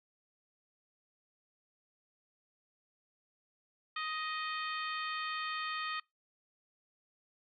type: harmonic tone with a mistuned harmonic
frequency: 625 Hz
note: D#5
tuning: 8 cents sharp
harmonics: 2 / 3 / 4 / 5 / 6 / 7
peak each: -38 / -42 / -44 / -46 / -48 / -49 dBFS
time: 3.96-6 s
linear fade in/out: 5 ms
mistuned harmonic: 6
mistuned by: -59 cents
effects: noise-tail reverb RT60 0.2 s tail -26 dB re dry